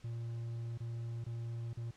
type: tone with dropouts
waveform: triangle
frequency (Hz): 116.54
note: A#2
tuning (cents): 0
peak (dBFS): -36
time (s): 0.04-1.91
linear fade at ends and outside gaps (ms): 5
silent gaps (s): 0.777-0.803 / 1.242-1.264 / 1.733-1.771
effects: pink hiss -64 dBFS RMS until 1.96 s + low-pass 7000 Hz 12 dB/octave